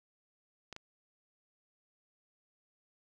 clicks, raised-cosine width 0.2 ms, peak -27 dBFS, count 2, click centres 0.727 / 0.764 s, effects none

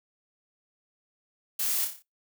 blue noise with echo, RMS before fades -29 dBFS, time 1.59-1.85 s, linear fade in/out 5 ms, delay 29 ms, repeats 6, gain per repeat -5 dB, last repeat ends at 2.024 s, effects noise-tail reverb RT60 0.2 s tail -23 dB re dry

